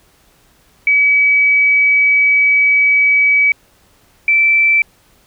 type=tone pair in turn; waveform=sine; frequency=2280 / 2329 Hz; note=C#7 / D7; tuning=+48 / -15 cents; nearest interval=unison; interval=37 cents; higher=second; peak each=-8 dBFS; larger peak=neither; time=0.87-3.52 / 4.28-4.82 s; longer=first; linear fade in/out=2 ms; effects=pink hiss -52 dBFS RMS until 5.26 s